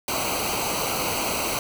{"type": "noise with comb filter", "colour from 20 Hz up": "pink", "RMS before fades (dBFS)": -26, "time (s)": [0.08, 1.59], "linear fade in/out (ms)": 2, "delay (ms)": 0.57, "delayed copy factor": -0.8, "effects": []}